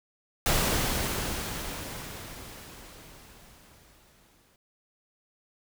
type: noise with exponential decay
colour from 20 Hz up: pink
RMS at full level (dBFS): -24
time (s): 0.46-4.56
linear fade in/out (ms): 1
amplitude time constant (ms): 890
effects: none